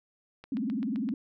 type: click train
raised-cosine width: 0.3 ms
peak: -30 dBFS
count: 6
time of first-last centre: 0.44-1.089 s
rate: 7.7 Hz
type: tone with vibrato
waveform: sine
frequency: 239.1 Hz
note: A#3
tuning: 44 cents sharp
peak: -28 dBFS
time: 0.52-1.14 s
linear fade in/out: 2 ms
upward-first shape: sine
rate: 20 Hz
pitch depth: 290 cents each way
effects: none